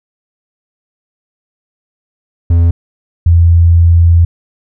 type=tone pair in turn; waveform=triangle / sine; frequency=84.7 / 84.7 Hz; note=E2 / E2; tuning=+48 / +48 cents; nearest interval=unison; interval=0 cents; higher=neither; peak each=-3 dBFS; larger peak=neither; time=2.5-2.71 / 3.26-4.25 s; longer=second; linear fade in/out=5 ms; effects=none